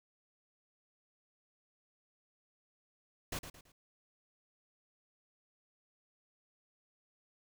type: noise with echo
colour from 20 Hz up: pink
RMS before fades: -39 dBFS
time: 3.32-3.39 s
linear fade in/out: 5 ms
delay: 110 ms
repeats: 3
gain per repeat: -9 dB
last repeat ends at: 3.72 s
effects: none

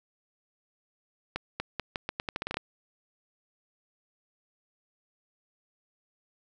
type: accelerating click train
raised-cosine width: 0.3 ms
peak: -15 dBFS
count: 13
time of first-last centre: 1.36-2.57 s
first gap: 240 ms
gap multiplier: 0.82
effects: none

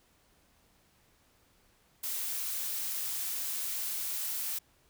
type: noise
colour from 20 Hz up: blue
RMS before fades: -35 dBFS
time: 2.03-4.59 s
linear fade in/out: 10 ms
effects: pink hiss -67 dBFS RMS until 4.89 s

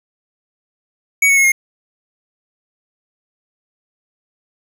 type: tone with pitch steps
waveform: square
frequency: 2249 / 2212 / 2175 / 2139 Hz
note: C#7 / C#7 / C#7 / C7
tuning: +24 / -4 / -33 / +38 cents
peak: -10 dBFS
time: 1.22-1.52 s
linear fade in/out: 5 ms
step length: 75 ms
effects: 7-bit

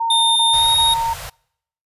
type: tone bursts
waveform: sine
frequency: 917 Hz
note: A#5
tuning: 29 cents flat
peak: -17 dBFS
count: 3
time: 0-1.138 s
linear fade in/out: 10 ms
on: 360 ms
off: 29 ms
type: tone with pitch glide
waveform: square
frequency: 3629 to 3737 Hz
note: A#7 to A#7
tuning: -47 to +4 cents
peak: -14 dBFS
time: 0.1-0.94 s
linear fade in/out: 5 ms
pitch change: +51 cents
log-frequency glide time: 0.51-0.69 s
type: band-stop noise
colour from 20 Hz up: pink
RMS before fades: -31 dBFS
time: 0.53-1.3 s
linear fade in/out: 10 ms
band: 150 to 490 Hz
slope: 48 dB/octave
effects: noise-tail reverb RT60 0.7 s tail -26 dB re dry + resampled to 32000 Hz

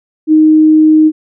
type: tone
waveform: sine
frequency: 311.1 Hz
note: D#4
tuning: in tune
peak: -3 dBFS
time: 0.27-1.12 s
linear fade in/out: 50 ms
effects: none

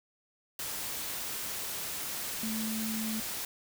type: tone in noise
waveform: sine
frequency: 220 Hz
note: A3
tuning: in tune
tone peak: -33 dBFS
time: 2.43-3.2 s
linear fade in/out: 2 ms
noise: white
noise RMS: -37 dBFS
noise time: 0.59-3.45 s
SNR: +1 dB
effects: none

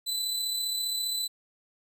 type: tone with amplitude modulation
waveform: sawtooth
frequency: 4002 Hz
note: B7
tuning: 22 cents sharp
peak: -24 dBFS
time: 0.06-1.28 s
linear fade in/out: 20 ms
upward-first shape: sine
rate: 35 Hz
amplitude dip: 35%
effects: none

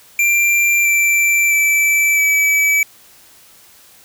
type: tone with pitch steps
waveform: square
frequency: 2369 / 2344 / 2320 / 2296 Hz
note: D7 / D7 / D7 / D7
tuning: +14 / -4 / -22 / -40 cents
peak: -12 dBFS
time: 0.19-2.83 s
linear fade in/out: 2 ms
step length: 660 ms
effects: white hiss -46 dBFS RMS until 4.04 s

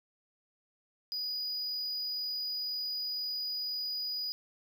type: tone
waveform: triangle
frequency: 4929 Hz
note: D#8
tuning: 17 cents flat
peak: -32 dBFS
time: 1.12-4.32 s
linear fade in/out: 0 ms
effects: none

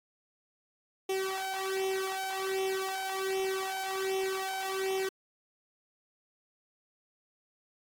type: tone with flanger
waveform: sawtooth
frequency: 382.7 Hz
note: G4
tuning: 42 cents flat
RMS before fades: -33 dBFS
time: 1.09-5.09 s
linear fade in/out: 5 ms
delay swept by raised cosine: 0.33 to 1.32 ms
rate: 1.3 Hz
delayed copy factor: +0.8
effects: AAC 64 kbps

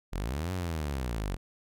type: linear two-way sweep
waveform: sawtooth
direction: up then down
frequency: 37.65 to 94 to 43.33 Hz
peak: -27 dBFS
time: 0.12-1.37 s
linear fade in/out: 20 ms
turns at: 0.52 s
effects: none

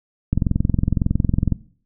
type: click train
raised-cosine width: 5 ms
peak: -5 dBFS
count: 27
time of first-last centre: 0.33-1.523 s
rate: 21.8 Hz
effects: noise-tail reverb RT60 0.5 s tail -19 dB re dry

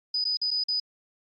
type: tone with dropouts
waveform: sine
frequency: 4978 Hz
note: D#8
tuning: in tune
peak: -24 dBFS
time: 0.14-0.8 s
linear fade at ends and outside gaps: 5 ms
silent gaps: 0.242-0.251 / 0.371-0.415 / 0.507-0.512 / 0.638-0.684 s
effects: AAC 48 kbps

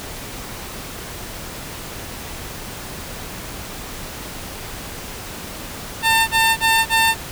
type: tone bursts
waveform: 15% pulse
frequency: 899 Hz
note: A5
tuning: 37 cents sharp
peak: -7 dBFS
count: 4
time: 6.02-7.15 s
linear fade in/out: 50 ms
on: 260 ms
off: 30 ms
effects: pink hiss -32 dBFS RMS until 7.31 s

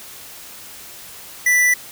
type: tone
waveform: square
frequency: 1977 Hz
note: B6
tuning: 1 cent sharp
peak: -13 dBFS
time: 1.46-1.74 s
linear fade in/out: 5 ms
effects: white hiss -38 dBFS RMS until 1.91 s

